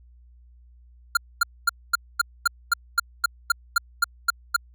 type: tone bursts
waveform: square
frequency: 1396.9 Hz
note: F6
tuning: in tune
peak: -16 dBFS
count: 14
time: 1.15-4.564 s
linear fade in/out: 5 ms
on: 21 ms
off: 240 ms
effects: added 60 Hz sine -49 dBFS peak until 4.74 s